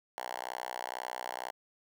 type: tone with high-pass filter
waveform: 5% pulse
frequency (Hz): 62.1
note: B1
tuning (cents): +10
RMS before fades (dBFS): -40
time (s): 0.18-1.51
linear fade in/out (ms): 0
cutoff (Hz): 860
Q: 2.8
effects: none